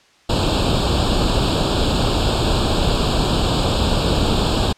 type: noise with comb filter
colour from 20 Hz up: pink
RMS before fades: -17 dBFS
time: 0.29-4.73 s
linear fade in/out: 10 ms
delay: 0.25 ms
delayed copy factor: +0.95
effects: white hiss -53 dBFS RMS until 4.77 s + low-pass 5000 Hz 12 dB/octave